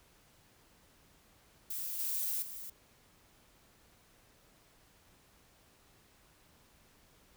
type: noise with level steps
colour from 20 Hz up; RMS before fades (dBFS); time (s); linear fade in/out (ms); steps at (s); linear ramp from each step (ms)
violet; -39 / -35 / -45; 1.7-2.7; 5; 1.99 / 2.42; 5
effects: pink hiss -65 dBFS RMS until 7.36 s